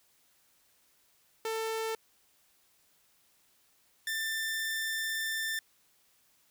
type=tone pair in turn; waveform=sawtooth; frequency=445.5 / 1782 Hz; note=A4 / A6; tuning=+22 / +22 cents; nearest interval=2 octaves; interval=2400 cents; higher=second; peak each=-28 dBFS; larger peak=neither; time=1.45-1.95 / 4.07-5.59 s; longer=second; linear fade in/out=2 ms; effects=white hiss -68 dBFS RMS until 6.5 s